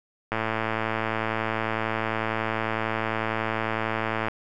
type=click train; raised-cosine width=0.5 ms; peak=-11 dBFS; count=441; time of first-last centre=0.32-4.284 s; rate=111 Hz; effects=none